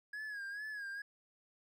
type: tone with vibrato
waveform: triangle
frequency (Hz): 1661.2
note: G#6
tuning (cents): 0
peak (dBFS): -39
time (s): 0.13-1.02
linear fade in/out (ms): 5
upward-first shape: sine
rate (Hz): 2.3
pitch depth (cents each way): 77
effects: none